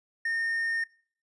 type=tone with hard clipping; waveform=sine; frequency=1829 Hz; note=A#6; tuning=33 cents flat; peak=-27 dBFS; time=0.25-0.84 s; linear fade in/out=5 ms; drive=2 dB; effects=noise-tail reverb RT60 0.5 s tail -22 dB re dry + resampled to 24000 Hz